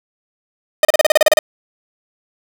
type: tone bursts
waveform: 45% pulse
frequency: 615 Hz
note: D#5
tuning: 20 cents flat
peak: -7 dBFS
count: 11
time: 0.83-1.39 s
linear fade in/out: 2 ms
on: 20 ms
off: 34 ms
effects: none